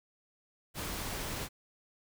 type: noise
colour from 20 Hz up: pink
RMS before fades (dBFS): -38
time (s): 0.74-1.49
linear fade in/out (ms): 50
effects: none